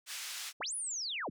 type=band-pass noise; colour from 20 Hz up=white; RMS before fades=-42 dBFS; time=0.06-0.53 s; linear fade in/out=50 ms; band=1500 to 7400 Hz; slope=12 dB/octave
type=linear two-way sweep; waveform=sine; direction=up then down; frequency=51.91 to 10230 to 51.91 Hz; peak=-35 dBFS; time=0.6-1.3 s; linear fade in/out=10 ms; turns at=0.75 s
effects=none